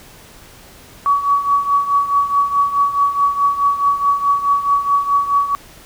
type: tone with tremolo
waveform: sine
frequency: 1132 Hz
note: C#6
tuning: 36 cents sharp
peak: -9 dBFS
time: 1.06-5.55 s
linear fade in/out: 0 ms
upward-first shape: triangle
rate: 4.7 Hz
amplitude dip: 80%
effects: pink hiss -42 dBFS RMS until 5.85 s